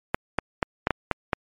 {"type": "clicks", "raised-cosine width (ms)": 0.5, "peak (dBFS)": -6, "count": 7, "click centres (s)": [0.145, 0.387, 0.628, 0.871, 0.907, 1.113, 1.332], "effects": ["MP3 64 kbps"]}